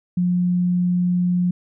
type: tone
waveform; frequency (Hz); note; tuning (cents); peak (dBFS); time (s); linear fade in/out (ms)
sine; 178.3; F3; +36; -16; 0.17-1.51; 5
effects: none